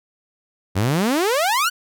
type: exponential sweep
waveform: sawtooth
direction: up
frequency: 88.4 to 1522 Hz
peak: -13 dBFS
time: 0.75-1.7 s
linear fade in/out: 20 ms
effects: none